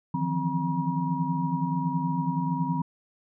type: tone cluster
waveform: sine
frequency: 154.6 / 166.7 / 176 / 260.9 / 959 Hz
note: D#3 / E3 / F3 / C4 / A#5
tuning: -11 / +20 / +14 / -5 / +49 cents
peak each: -31 dBFS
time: 0.14-2.82 s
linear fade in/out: 5 ms
effects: none